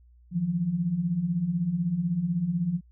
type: beating tone pair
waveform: sine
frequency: 160 / 176 Hz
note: D#3 / F3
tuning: +49 / +14 cents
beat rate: 16 Hz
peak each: -31 / -25 dBFS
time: 0.31-2.81 s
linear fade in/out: 50 ms
effects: added 60 Hz sine -53 dBFS peak until 2.91 s